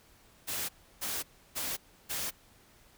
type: noise bursts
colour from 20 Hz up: white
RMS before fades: -35 dBFS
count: 4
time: 0.47-2.31 s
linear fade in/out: 20 ms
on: 220 ms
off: 320 ms
effects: pink hiss -61 dBFS RMS until 2.97 s